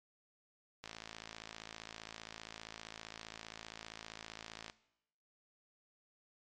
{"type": "click train", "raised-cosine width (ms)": 0.2, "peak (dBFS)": -28, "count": 214, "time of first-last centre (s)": [0.84, 4.699], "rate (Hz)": 55.2, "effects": ["noise-tail reverb RT60 0.8 s tail -18 dB re dry", "MP3 48 kbps"]}